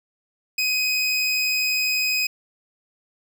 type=tone; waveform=25% pulse; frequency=2512 Hz; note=D#7; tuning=16 cents sharp; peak=-16 dBFS; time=0.58-2.27 s; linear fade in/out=5 ms; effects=none